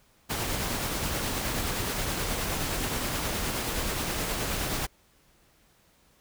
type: noise with tremolo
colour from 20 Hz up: pink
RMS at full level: -29 dBFS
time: 0.29-4.87 s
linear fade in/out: 20 ms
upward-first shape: triangle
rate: 9.5 Hz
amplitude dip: 30%
effects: pink hiss -63 dBFS RMS until 6.2 s